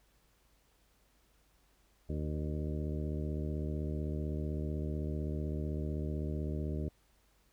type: harmonic tone with a mistuned harmonic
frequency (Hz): 75.8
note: D#2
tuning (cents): -45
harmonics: 1 / 2 / 3 / 4 / 5 / 6 / 7 / 8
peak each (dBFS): -36 / -39 / -43 / -44 / -45 / -50 / -56 / -50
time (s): 2.09-6.89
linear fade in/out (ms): 5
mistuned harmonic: 6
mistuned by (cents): +33
effects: added 50 Hz sine -70 dBFS peak until 7.52 s + pink hiss -71 dBFS RMS until 7.52 s